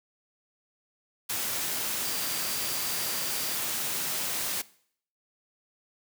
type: tone in noise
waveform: sine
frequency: 4726 Hz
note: D8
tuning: 10 cents sharp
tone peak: -40 dBFS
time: 2.04-3.56 s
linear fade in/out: 10 ms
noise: white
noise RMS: -31 dBFS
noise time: 1.29-4.62 s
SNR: -12 dB
effects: noise-tail reverb RT60 0.6 s tail -20 dB re dry + high-pass 100 Hz 12 dB/octave